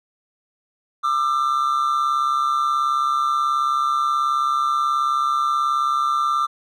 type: tone pair together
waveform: triangle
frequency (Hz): 1195 / 1333.6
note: D6 / E6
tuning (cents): +30 / +20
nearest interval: major second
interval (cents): 190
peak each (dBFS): -17 / -21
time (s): 1.03-6.47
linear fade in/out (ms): 20
effects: none